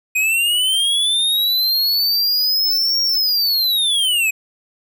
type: linear two-way sweep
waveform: square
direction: up then down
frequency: 2491 to 5588 to 2491 Hz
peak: -15 dBFS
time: 0.15-4.31 s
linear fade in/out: 10 ms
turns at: 3.02 s
effects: none